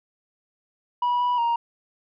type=tone with pitch steps; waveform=sine; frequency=974 / 980 / 937 Hz; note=B5 / B5 / A#5; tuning=-24 / -14 / +9 cents; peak=-17 dBFS; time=1.02-1.56 s; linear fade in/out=5 ms; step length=180 ms; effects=tanh soft clip ceiling -19 dBFS